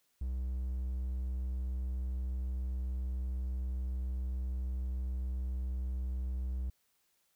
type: tone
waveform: triangle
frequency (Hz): 63.4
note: B1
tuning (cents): +46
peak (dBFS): -31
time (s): 0.21-6.7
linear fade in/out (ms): 5
effects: white hiss -75 dBFS RMS until 7.35 s